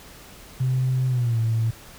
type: tone with pitch glide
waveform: sine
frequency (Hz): 129.1 to 113.04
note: C3 to A2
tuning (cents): -23 to +47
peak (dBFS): -18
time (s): 0.6-1.71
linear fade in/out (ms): 10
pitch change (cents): -230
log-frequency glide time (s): 1.08-1.39
effects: tanh soft clip ceiling -15 dBFS + pink hiss -45 dBFS RMS until 1.98 s